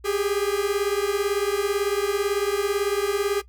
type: beating tone pair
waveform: 45% pulse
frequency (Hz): 395.2 / 413.2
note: G4 / G#4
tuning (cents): +14 / -9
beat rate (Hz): 18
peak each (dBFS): -25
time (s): 0.04-3.42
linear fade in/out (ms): 20
effects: noise-tail reverb RT60 0.1 s tail -18 dB re dry + added 60 Hz sine -47 dBFS peak until 3.48 s